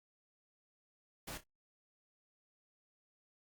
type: noise with echo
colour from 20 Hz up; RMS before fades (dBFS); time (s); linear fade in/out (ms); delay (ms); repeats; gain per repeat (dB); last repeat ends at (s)
pink; -45; 1.27-1.38; 10; 30; 2; -12; 1.44
effects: Opus 48 kbps